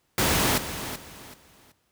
pink noise with echo, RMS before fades -22 dBFS, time 0.18-0.58 s, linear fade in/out 2 ms, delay 380 ms, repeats 3, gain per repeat -11 dB, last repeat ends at 1.72 s, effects pink hiss -70 dBFS RMS until 1.91 s + high-pass 60 Hz 12 dB/octave

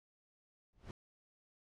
brown noise with exponential growth, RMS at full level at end -41 dBFS, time 0.73-0.91 s, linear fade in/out 1 ms, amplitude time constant 39 ms, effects low-pass 7000 Hz 12 dB/octave

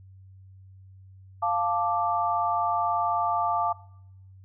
sine chord, D minor, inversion first, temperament equal, 698.5 / 880 / 1174.7 Hz, F5 / A5 / D6, 0 / 0 / 0 cents, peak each -27 dBFS, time 1.42-3.73 s, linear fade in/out 10 ms, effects noise-tail reverb RT60 0.8 s tail -22 dB re dry + added 95 Hz sine -47 dBFS peak until 4.44 s

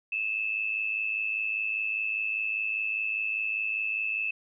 sine tone with amplitude modulation, 2612 Hz, E7, 17 cents flat, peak -24 dBFS, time 0.12-4.31 s, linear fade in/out 5 ms, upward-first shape sine, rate 105 Hz, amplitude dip 70%, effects none

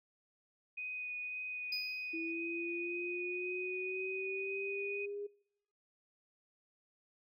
sine tone with vibrato, 2489 Hz, D#7, in tune, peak -39 dBFS, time 0.77-5.06 s, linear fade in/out 10 ms, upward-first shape sine, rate 1.9 Hz, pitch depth 10 cents each way
triangle tone with exponential decay, 4978 Hz, D#8, in tune, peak -33 dBFS, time 1.72-2.32 s, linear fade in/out 5 ms, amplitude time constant 130 ms
sine linear sweep, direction up, 327.6 to 410 Hz, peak -39 dBFS, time 2.13-5.27 s, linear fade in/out 10 ms
effects noise-tail reverb RT60 0.8 s tail -26 dB re dry

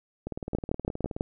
two click trains, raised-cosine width 2 ms, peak -20 / -13 dBFS, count 18 / 5, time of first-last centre 0.27-1.165 / 0.55-1.209 s, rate 19 / 6.07 Hz, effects none

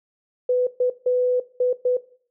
sine tone bursts at uneven times, 498.6 Hz, B4, 16 cents sharp, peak -16 dBFS, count 5, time 0.49-0.67 / 0.8-0.9 / 1.06-1.4 / 1.6-1.73 / 1.85-1.97 s, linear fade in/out 5 ms, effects noise-tail reverb RT60 0.5 s tail -18 dB re dry

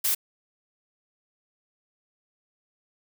blue noise, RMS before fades -24 dBFS, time 0.04-0.15 s, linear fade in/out 10 ms, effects none

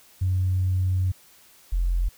sine tone pair in turn, 92.5 / 43.77 Hz, F#2 / F1, 0 / +5 cents, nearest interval octave + minor second, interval 1295 cents, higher first, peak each -19 dBFS, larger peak neither, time 0.21-1.12 / 1.72-2.09 s, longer first, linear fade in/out 10 ms, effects tanh soft clip ceiling -15 dBFS + white hiss -54 dBFS RMS until 2.17 s

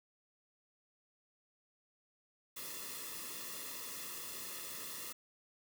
white noise with comb filter, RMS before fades -45 dBFS, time 2.56-5.13 s, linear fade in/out 10 ms, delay 1.3 ms, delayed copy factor -0.85, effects none

